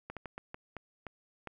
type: slowing click train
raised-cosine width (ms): 0.5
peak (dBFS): -26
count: 8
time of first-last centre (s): 0.1-1.473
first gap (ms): 67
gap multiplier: 1.35
effects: 11-bit